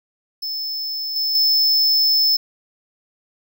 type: tone with level steps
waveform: square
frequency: 5250 Hz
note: E8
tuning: 8 cents flat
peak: -24 / -19 / -14 dBFS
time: 0.42-2.37 s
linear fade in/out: 10 ms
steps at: 1.16 / 1.35 s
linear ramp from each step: 2 ms
effects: none